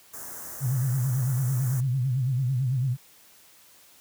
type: band-stop noise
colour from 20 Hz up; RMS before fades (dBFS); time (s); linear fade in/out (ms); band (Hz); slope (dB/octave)
white; -39; 0.13-1.81; 10; 1800 to 5800; 48
type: tone with vibrato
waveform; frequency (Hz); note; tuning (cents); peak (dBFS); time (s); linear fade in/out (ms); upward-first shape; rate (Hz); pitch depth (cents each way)
sine; 128.9; C3; -26; -22; 0.6-2.97; 50; sine; 9; 120
effects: white hiss -55 dBFS RMS until 4 s + high-pass 60 Hz 12 dB/octave